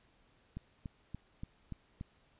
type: click train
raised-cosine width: 5 ms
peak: -29 dBFS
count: 6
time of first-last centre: 0.57-2.011 s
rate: 3.47 Hz
effects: pink hiss -69 dBFS RMS until 2.39 s + resampled to 8000 Hz